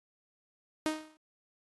sawtooth tone with exponential decay, 311.1 Hz, D#4, in tune, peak -22 dBFS, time 0.86-1.17 s, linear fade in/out 0 ms, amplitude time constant 67 ms, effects AAC 32 kbps

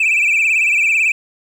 sine tone with vibrato, 2481 Hz, D#7, 6 cents flat, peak -9 dBFS, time 0-1.12 s, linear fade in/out 5 ms, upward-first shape sine, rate 18 Hz, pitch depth 120 cents each way, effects tanh soft clip ceiling -10 dBFS + 7-bit

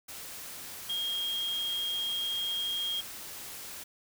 sine tone in noise, 3243 Hz, G#7, 42 cents flat, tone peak -30 dBFS, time 0.89-3.01 s, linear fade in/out 10 ms, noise white, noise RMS -43 dBFS, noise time 0.08-3.84 s, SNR +10 dB, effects none

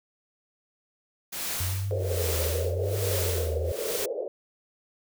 white noise with tremolo, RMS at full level -31 dBFS, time 1.32-4.06 s, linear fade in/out 10 ms, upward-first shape sine, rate 1.2 Hz, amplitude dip 95%
sine tone with vibrato, 88.7 Hz, F2, 27 cents sharp, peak -27 dBFS, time 1.6-3.72 s, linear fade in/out 5 ms, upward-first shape triangle, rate 0.9 Hz, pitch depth 210 cents each way
pink band-pass noise, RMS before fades -32 dBFS, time 1.91-4.28 s, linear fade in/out 0 ms, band 420 to 560 Hz, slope 48 dB/octave
effects none

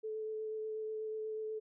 sine tone with vibrato, 434.9 Hz, A4, 20 cents flat, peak -37 dBFS, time 0.03-1.6 s, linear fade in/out 20 ms, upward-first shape sine, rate 8.2 Hz, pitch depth 11 cents each way, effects none

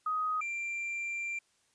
sine / triangle tone pair in turn, 1254 / 2367 Hz, D#6 / D7, +13 / +13 cents, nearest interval major seventh, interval 1100 cents, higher second, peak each -29 / -32 dBFS, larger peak first, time 0.06-0.41 / 0.41-1.39 s, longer second, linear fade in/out 5 ms, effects white hiss -71 dBFS RMS until 1.74 s + resampled to 22050 Hz

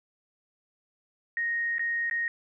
sine tone with dropouts, 1866 Hz, A#6, 1 cent sharp, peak -26 dBFS, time 1.37-2.28 s, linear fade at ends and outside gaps 1 ms, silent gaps 1.783-1.794 / 2.098-2.111 s, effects none

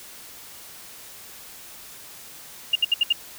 sine tone bursts, 2827 Hz, F7, 20 cents sharp, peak -15 dBFS, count 5, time 2.73-3.127 s, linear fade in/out 5 ms, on 25 ms, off 68 ms, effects white hiss -43 dBFS RMS until 3.38 s

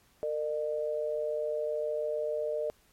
sine tone pair together, 456.9 / 603.9 Hz, A#4 / D5, -35 / +48 cents, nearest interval perfect fourth, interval 483 cents, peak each -33 / -31 dBFS, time 0.23-2.7 s, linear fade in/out 0 ms, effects pink hiss -65 dBFS RMS until 2.92 s + MP3 64 kbps

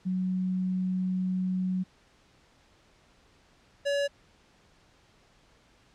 sine / square tone pair in turn, 185 / 566.7 Hz, F#3 / C#5, 0 / +38 cents, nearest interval octave + perfect fifth, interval 1938 cents, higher second, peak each -26 dBFS, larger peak neither, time 0.05-1.84 / 3.85-4.08 s, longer first, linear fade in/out 20 ms, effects pink hiss -62 dBFS RMS until 5.94 s + low-pass 6000 Hz 12 dB/octave

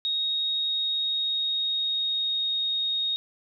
sine tone with pitch glide, 3752 to 3730 Hz, A#7 to A#7, +11 to 0 cents, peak -24 dBFS, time 0.05-3.16 s, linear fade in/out 0 ms, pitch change -11 cents, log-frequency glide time 0.64-2.47 s, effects none

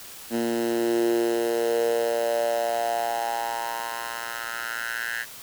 10% pulse tone with high-pass filter sweep, 116.54 Hz, A#2, in tune, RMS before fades -26 dBFS, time 0.3-5.26 s, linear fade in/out 50 ms, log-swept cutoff 260 to 1700 Hz, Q 5.4, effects white hiss -42 dBFS RMS until 5.42 s

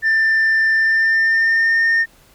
sine tone with pitch glide, 1783 to 1823.6 Hz, A6 to A#6, +22 to -39 cents, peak -10 dBFS, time 0.02-2.06 s, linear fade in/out 50 ms, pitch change +39 cents, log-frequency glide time 0.74-1.84 s, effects tanh soft clip ceiling -11 dBFS + pink hiss -51 dBFS RMS until 2.34 s

